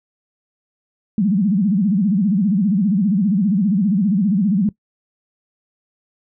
sine tone with vibrato, 196.9 Hz, G3, 8 cents sharp, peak -13 dBFS, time 1.18-4.69 s, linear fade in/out 2 ms, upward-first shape sine, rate 15 Hz, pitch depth 210 cents each way, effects noise-tail reverb RT60 0.1 s tail -20 dB re dry

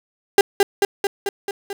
35% pulse tone with echo, 399.6 Hz, G4, 33 cents sharp, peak -6 dBFS, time 0.38-0.41 s, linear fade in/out 2 ms, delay 220 ms, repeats 6, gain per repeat -3 dB, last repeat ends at 1.73 s, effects none

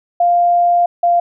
sine tone pair in turn, 698.5 / 694.7 Hz, F5 / F5, 0 / -9 cents, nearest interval unison, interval 9 cents, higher first, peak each -9 dBFS, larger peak neither, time 0.2-0.86 / 1.03-1.2 s, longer first, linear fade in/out 5 ms, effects none

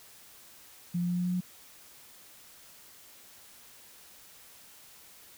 sine tone with pitch steps, 174.61 / 175.82 / 177.05 / 178.28 / 179.52 / 180.77 Hz, F3 / F3 / F3 / F3 / F3 / F#3, 0 / +12 / +24 / +36 / +48 / -40 cents, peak -27 dBFS, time 0.94-1.408 s, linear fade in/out 10 ms, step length 78 ms, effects white hiss -54 dBFS RMS until 5.37 s

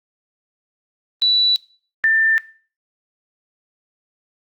sine tone pair in turn, 3951 / 1786.1 Hz, B7 / A6, 0 / +25 cents, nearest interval octave + major second, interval 1375 cents, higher first, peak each -12 dBFS, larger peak neither, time 1.22-1.56 / 2.04-2.38 s, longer neither, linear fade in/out 0 ms, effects noise-tail reverb RT60 0.4 s tail -20 dB re dry + Opus 32 kbps

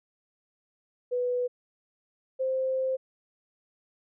sine tone pair in turn, 493.9 / 523.3 Hz, B4 / C5, 0 / 0 cents, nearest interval minor second, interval 100 cents, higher second, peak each -25 dBFS, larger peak neither, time 1.11-1.48 / 2.39-2.97 s, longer second, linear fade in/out 20 ms, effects none

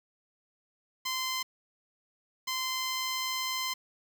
10% pulse tone bursts at uneven times, 1036 Hz, C6, 17 cents flat, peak -22 dBFS, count 2, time 1.05-1.43 / 2.47-3.74 s, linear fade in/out 10 ms, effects 9-bit

